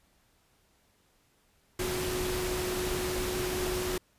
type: tone in noise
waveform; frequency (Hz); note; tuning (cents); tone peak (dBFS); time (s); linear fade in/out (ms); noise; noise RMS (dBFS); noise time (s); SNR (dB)
sine; 365.6; F#4; -21; -32; 1.79-3.98; 5; pink; -34; 1.79-3.98; -1
effects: pink hiss -68 dBFS RMS until 4.18 s + resampled to 32000 Hz